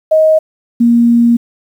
sine tone pair in turn, 629 / 235.6 Hz, D#5 / A#3, +19 / +19 cents, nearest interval octave + perfect fourth, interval 1700 cents, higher first, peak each -5 dBFS, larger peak neither, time 0.11-0.39 / 0.8-1.37 s, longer second, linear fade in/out 10 ms, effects 7-bit

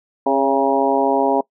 harmonic tone with a mistuned harmonic, 136 Hz, C#3, 33 cents flat, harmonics 2 / 3 / 4 / 5 / 6 / 7, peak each -21 / -21 / -21 / -21 / -21 / -21 dBFS, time 0.26-1.41 s, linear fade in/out 5 ms, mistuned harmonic 4, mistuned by +40 cents, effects noise-tail reverb RT60 0.1 s tail -22 dB re dry

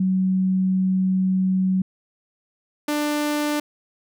sine / sawtooth tone pair in turn, 187.5 / 296.5 Hz, F#3 / D4, +23 / +17 cents, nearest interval minor sixth, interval 794 cents, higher second, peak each -17 dBFS, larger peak neither, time 0-1.82 / 2.88-3.6 s, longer first, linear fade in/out 5 ms, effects none

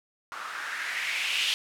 violet noise with low-pass filter sweep, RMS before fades -31 dBFS, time 0.32-1.54 s, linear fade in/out 0 ms, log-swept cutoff 1200 to 3100 Hz, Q 3.7, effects none

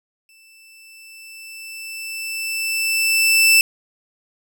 sawtooth tone with exponential growth, 2652 Hz, E7, 10 cents sharp, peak -6 dBFS, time 0.29-3.61 s, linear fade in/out 1 ms, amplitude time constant 720 ms, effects none

